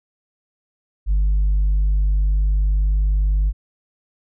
sine tone, 49.9 Hz, G1, 32 cents sharp, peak -12 dBFS, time 1.06-3.53 s, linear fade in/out 50 ms, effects tanh soft clip ceiling -13 dBFS

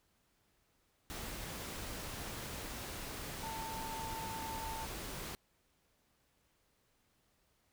sine tone in noise, 894 Hz, A5, 27 cents sharp, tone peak -42 dBFS, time 3.43-4.85 s, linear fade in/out 0 ms, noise pink, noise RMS -44 dBFS, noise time 1.1-5.35 s, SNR -1 dB, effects pink hiss -75 dBFS RMS until 7.72 s

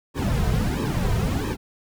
brown noise with flanger, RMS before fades -23 dBFS, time 0.14-1.57 s, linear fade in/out 50 ms, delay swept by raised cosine 1.4 to 3.6 ms, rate 1.5 Hz, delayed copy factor -1, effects none

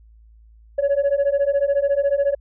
sine beating tone pair, 554.4 / 568.4 Hz, C#5 / C#5, 0 / +43 cents, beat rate 14 Hz, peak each -18 / -17 dBFS, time 0.78-2.35 s, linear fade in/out 10 ms, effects tanh soft clip ceiling -13 dBFS + added 55 Hz sine -46 dBFS peak until 2.4 s

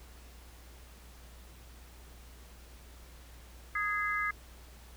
sine chord, Ab major, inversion second, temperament equal with one note detuned, 1244.5 / 1661.2 / 2061 Hz, Eb6 / Ab6 / C7, 0 / 0 / -27 cents, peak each -34 / -34 / -34 dBFS, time 3.75-4.31 s, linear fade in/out 5 ms, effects added 60 Hz sine -51 dBFS peak until 4.96 s + pink hiss -57 dBFS RMS until 4.96 s

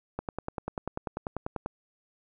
click train, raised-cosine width 1 ms, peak -18 dBFS, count 16, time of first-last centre 0.19-1.661 s, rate 10.2 Hz, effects none

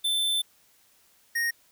square tone pair in turn, 3538 / 1861.8 Hz, A7 / A#6, +9 / -3 cents, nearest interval major seventh, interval 1112 cents, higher first, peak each -24 / -25 dBFS, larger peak first, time 0.04-0.42 / 1.35-1.51 s, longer first, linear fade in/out 10 ms, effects white hiss -62 dBFS RMS until 1.71 s

